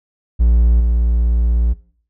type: tone with level steps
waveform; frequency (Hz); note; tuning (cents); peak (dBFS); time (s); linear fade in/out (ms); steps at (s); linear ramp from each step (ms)
triangle; 58.27; A#1; 0; -7 / -10; 0.39-1.74; 20; 0.8; 5
effects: noise-tail reverb RT60 0.5 s tail -19 dB re dry